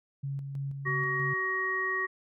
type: tone with tremolo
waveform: sine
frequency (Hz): 138.59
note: C#3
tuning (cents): 0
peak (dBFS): -31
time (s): 0.23-1.34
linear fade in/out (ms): 10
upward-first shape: square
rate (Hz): 3.1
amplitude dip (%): 40
type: harmonic tone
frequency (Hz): 376.8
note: F#4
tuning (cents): +32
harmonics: 1 / 3 / 5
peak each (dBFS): -37 / -34 / -29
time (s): 0.85-2.07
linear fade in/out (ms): 20
effects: none